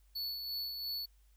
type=tone with tremolo; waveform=square; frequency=4435 Hz; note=C#8; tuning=in tune; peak=-36 dBFS; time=0.15-1.06 s; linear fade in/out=10 ms; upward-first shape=sine; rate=2.9 Hz; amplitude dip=40%; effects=added 50 Hz sine -62 dBFS peak until 1.36 s + white hiss -75 dBFS RMS until 1.36 s